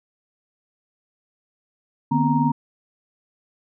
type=tone cluster; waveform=sine; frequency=151.9 / 238.6 / 258.2 / 934 Hz; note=D#3 / A#3 / C4 / A#5; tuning=-41 / +41 / -23 / +3 cents; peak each=-22 dBFS; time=2.11-2.52 s; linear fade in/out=10 ms; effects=none